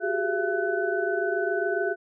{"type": "tone cluster", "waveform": "sine", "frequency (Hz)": [365.7, 392.8, 413.1, 678, 1501], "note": ["F#4", "G4", "G#4", "E5", "F#6"], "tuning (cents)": [-20, 4, -9, 49, 24], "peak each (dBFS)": -30, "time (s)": [0, 1.96], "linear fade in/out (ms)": 50, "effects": []}